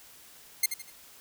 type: tone with echo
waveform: 5% pulse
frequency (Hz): 2112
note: C7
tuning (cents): +16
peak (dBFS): -11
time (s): 0.63-0.66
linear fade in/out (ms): 5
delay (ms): 81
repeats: 3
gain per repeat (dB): -9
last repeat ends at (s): 0.903
effects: white hiss -53 dBFS RMS until 1.2 s